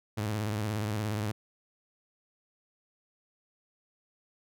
sawtooth tone with vibrato, 106.2 Hz, G#2, 39 cents sharp, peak -26 dBFS, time 0.17-1.32 s, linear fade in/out 10 ms, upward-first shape square, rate 17 Hz, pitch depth 70 cents each way, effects none

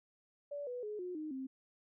sine tone with pitch steps, 576 / 492.8 / 421.7 / 360.8 / 308.7 / 264.1 Hz, D5 / B4 / G#4 / F#4 / D#4 / C4, -34 / -4 / +26 / -44 / -14 / +16 cents, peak -39 dBFS, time 0.51-1.47 s, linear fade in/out 10 ms, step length 160 ms, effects none

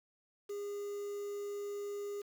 triangle tone with quantisation, 407.2 Hz, G#4, 34 cents flat, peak -36 dBFS, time 0.49-2.22 s, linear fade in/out 10 ms, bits 9, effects none

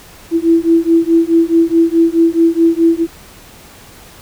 sine beating tone pair, 329.6 / 334.3 Hz, E4 / E4, 0 / +24 cents, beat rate 4.7 Hz, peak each -11 dBFS, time 0.31-3.07 s, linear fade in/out 50 ms, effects pink hiss -39 dBFS RMS until 4.21 s

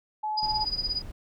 sine tone, 856 Hz, A5, 48 cents flat, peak -27 dBFS, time 0.23-0.65 s, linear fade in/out 10 ms
sine tone with tremolo, 4932 Hz, D#8, 16 cents flat, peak -24 dBFS, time 0.37-1.02 s, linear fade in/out 10 ms, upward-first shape sine, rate 17 Hz, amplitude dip 85%
brown noise, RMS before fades -39 dBFS, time 0.42-1.12 s, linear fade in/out 10 ms
effects none

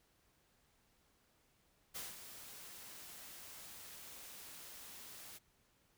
white noise with ADSR envelope, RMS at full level -44 dBFS, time 1.94-5.39 s, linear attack 20 ms, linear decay 190 ms, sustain -9 dB, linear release 23 ms, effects pink hiss -74 dBFS RMS until 5.97 s

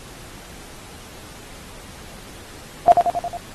sine tone with echo, 697 Hz, F5, 4 cents flat, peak -6 dBFS, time 2.88-2.92 s, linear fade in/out 0 ms, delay 90 ms, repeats 5, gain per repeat -4 dB, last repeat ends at 3.37 s, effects pink hiss -41 dBFS RMS until 3.54 s + AAC 32 kbps

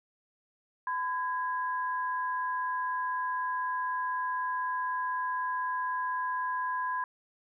sine tone pair together, 1010 / 1646 Hz, B5 / G#6, +39 / -16 cents, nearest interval minor sixth, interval 845 cents, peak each -30 / -36 dBFS, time 0.87-7.04 s, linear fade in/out 2 ms, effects none

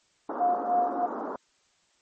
pink band-pass noise, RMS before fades -34 dBFS, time 0.29-1.36 s, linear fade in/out 2 ms, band 240 to 1300 Hz, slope 48 dB/octave
sine tone with tremolo, 712 Hz, F5, 33 cents sharp, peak -20 dBFS, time 0.39-1.07 s, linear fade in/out 20 ms, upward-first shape sine, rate 3.2 Hz, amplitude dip 80%
effects white hiss -67 dBFS RMS until 2.01 s + MP3 32 kbps

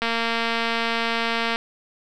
click train, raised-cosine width 0.3 ms, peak -8 dBFS, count 355, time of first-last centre 0.02-1.559 s, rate 230 Hz, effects none

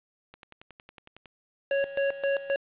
click train, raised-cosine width 0.2 ms, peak -28 dBFS, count 11, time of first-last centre 0.34-1.257 s, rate 10.9 Hz
square tone with tremolo, 554.4 Hz, C#5, in tune, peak -24 dBFS, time 1.71-2.56 s, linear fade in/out 2 ms, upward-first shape square, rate 3.8 Hz, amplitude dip 80%
effects resampled to 8000 Hz + 9-bit

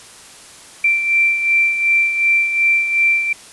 sine beating tone pair, 2349 / 2351.7 Hz, D7 / D7, 0 / +2 cents, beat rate 2.7 Hz, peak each -13 / -21 dBFS, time 0.84-3.33 s, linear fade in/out 5 ms, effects white hiss -40 dBFS RMS until 3.52 s + resampled to 24000 Hz

